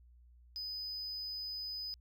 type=tone; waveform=sine; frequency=5000 Hz; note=D#8; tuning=8 cents sharp; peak=-36 dBFS; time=0.56-1.94 s; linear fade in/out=0 ms; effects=tanh soft clip ceiling -38 dBFS + added 60 Hz sine -58 dBFS peak until 2 s